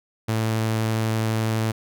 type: tone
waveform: sawtooth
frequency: 111 Hz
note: A2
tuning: 16 cents sharp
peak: -17 dBFS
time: 0.28-1.72 s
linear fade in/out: 10 ms
effects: none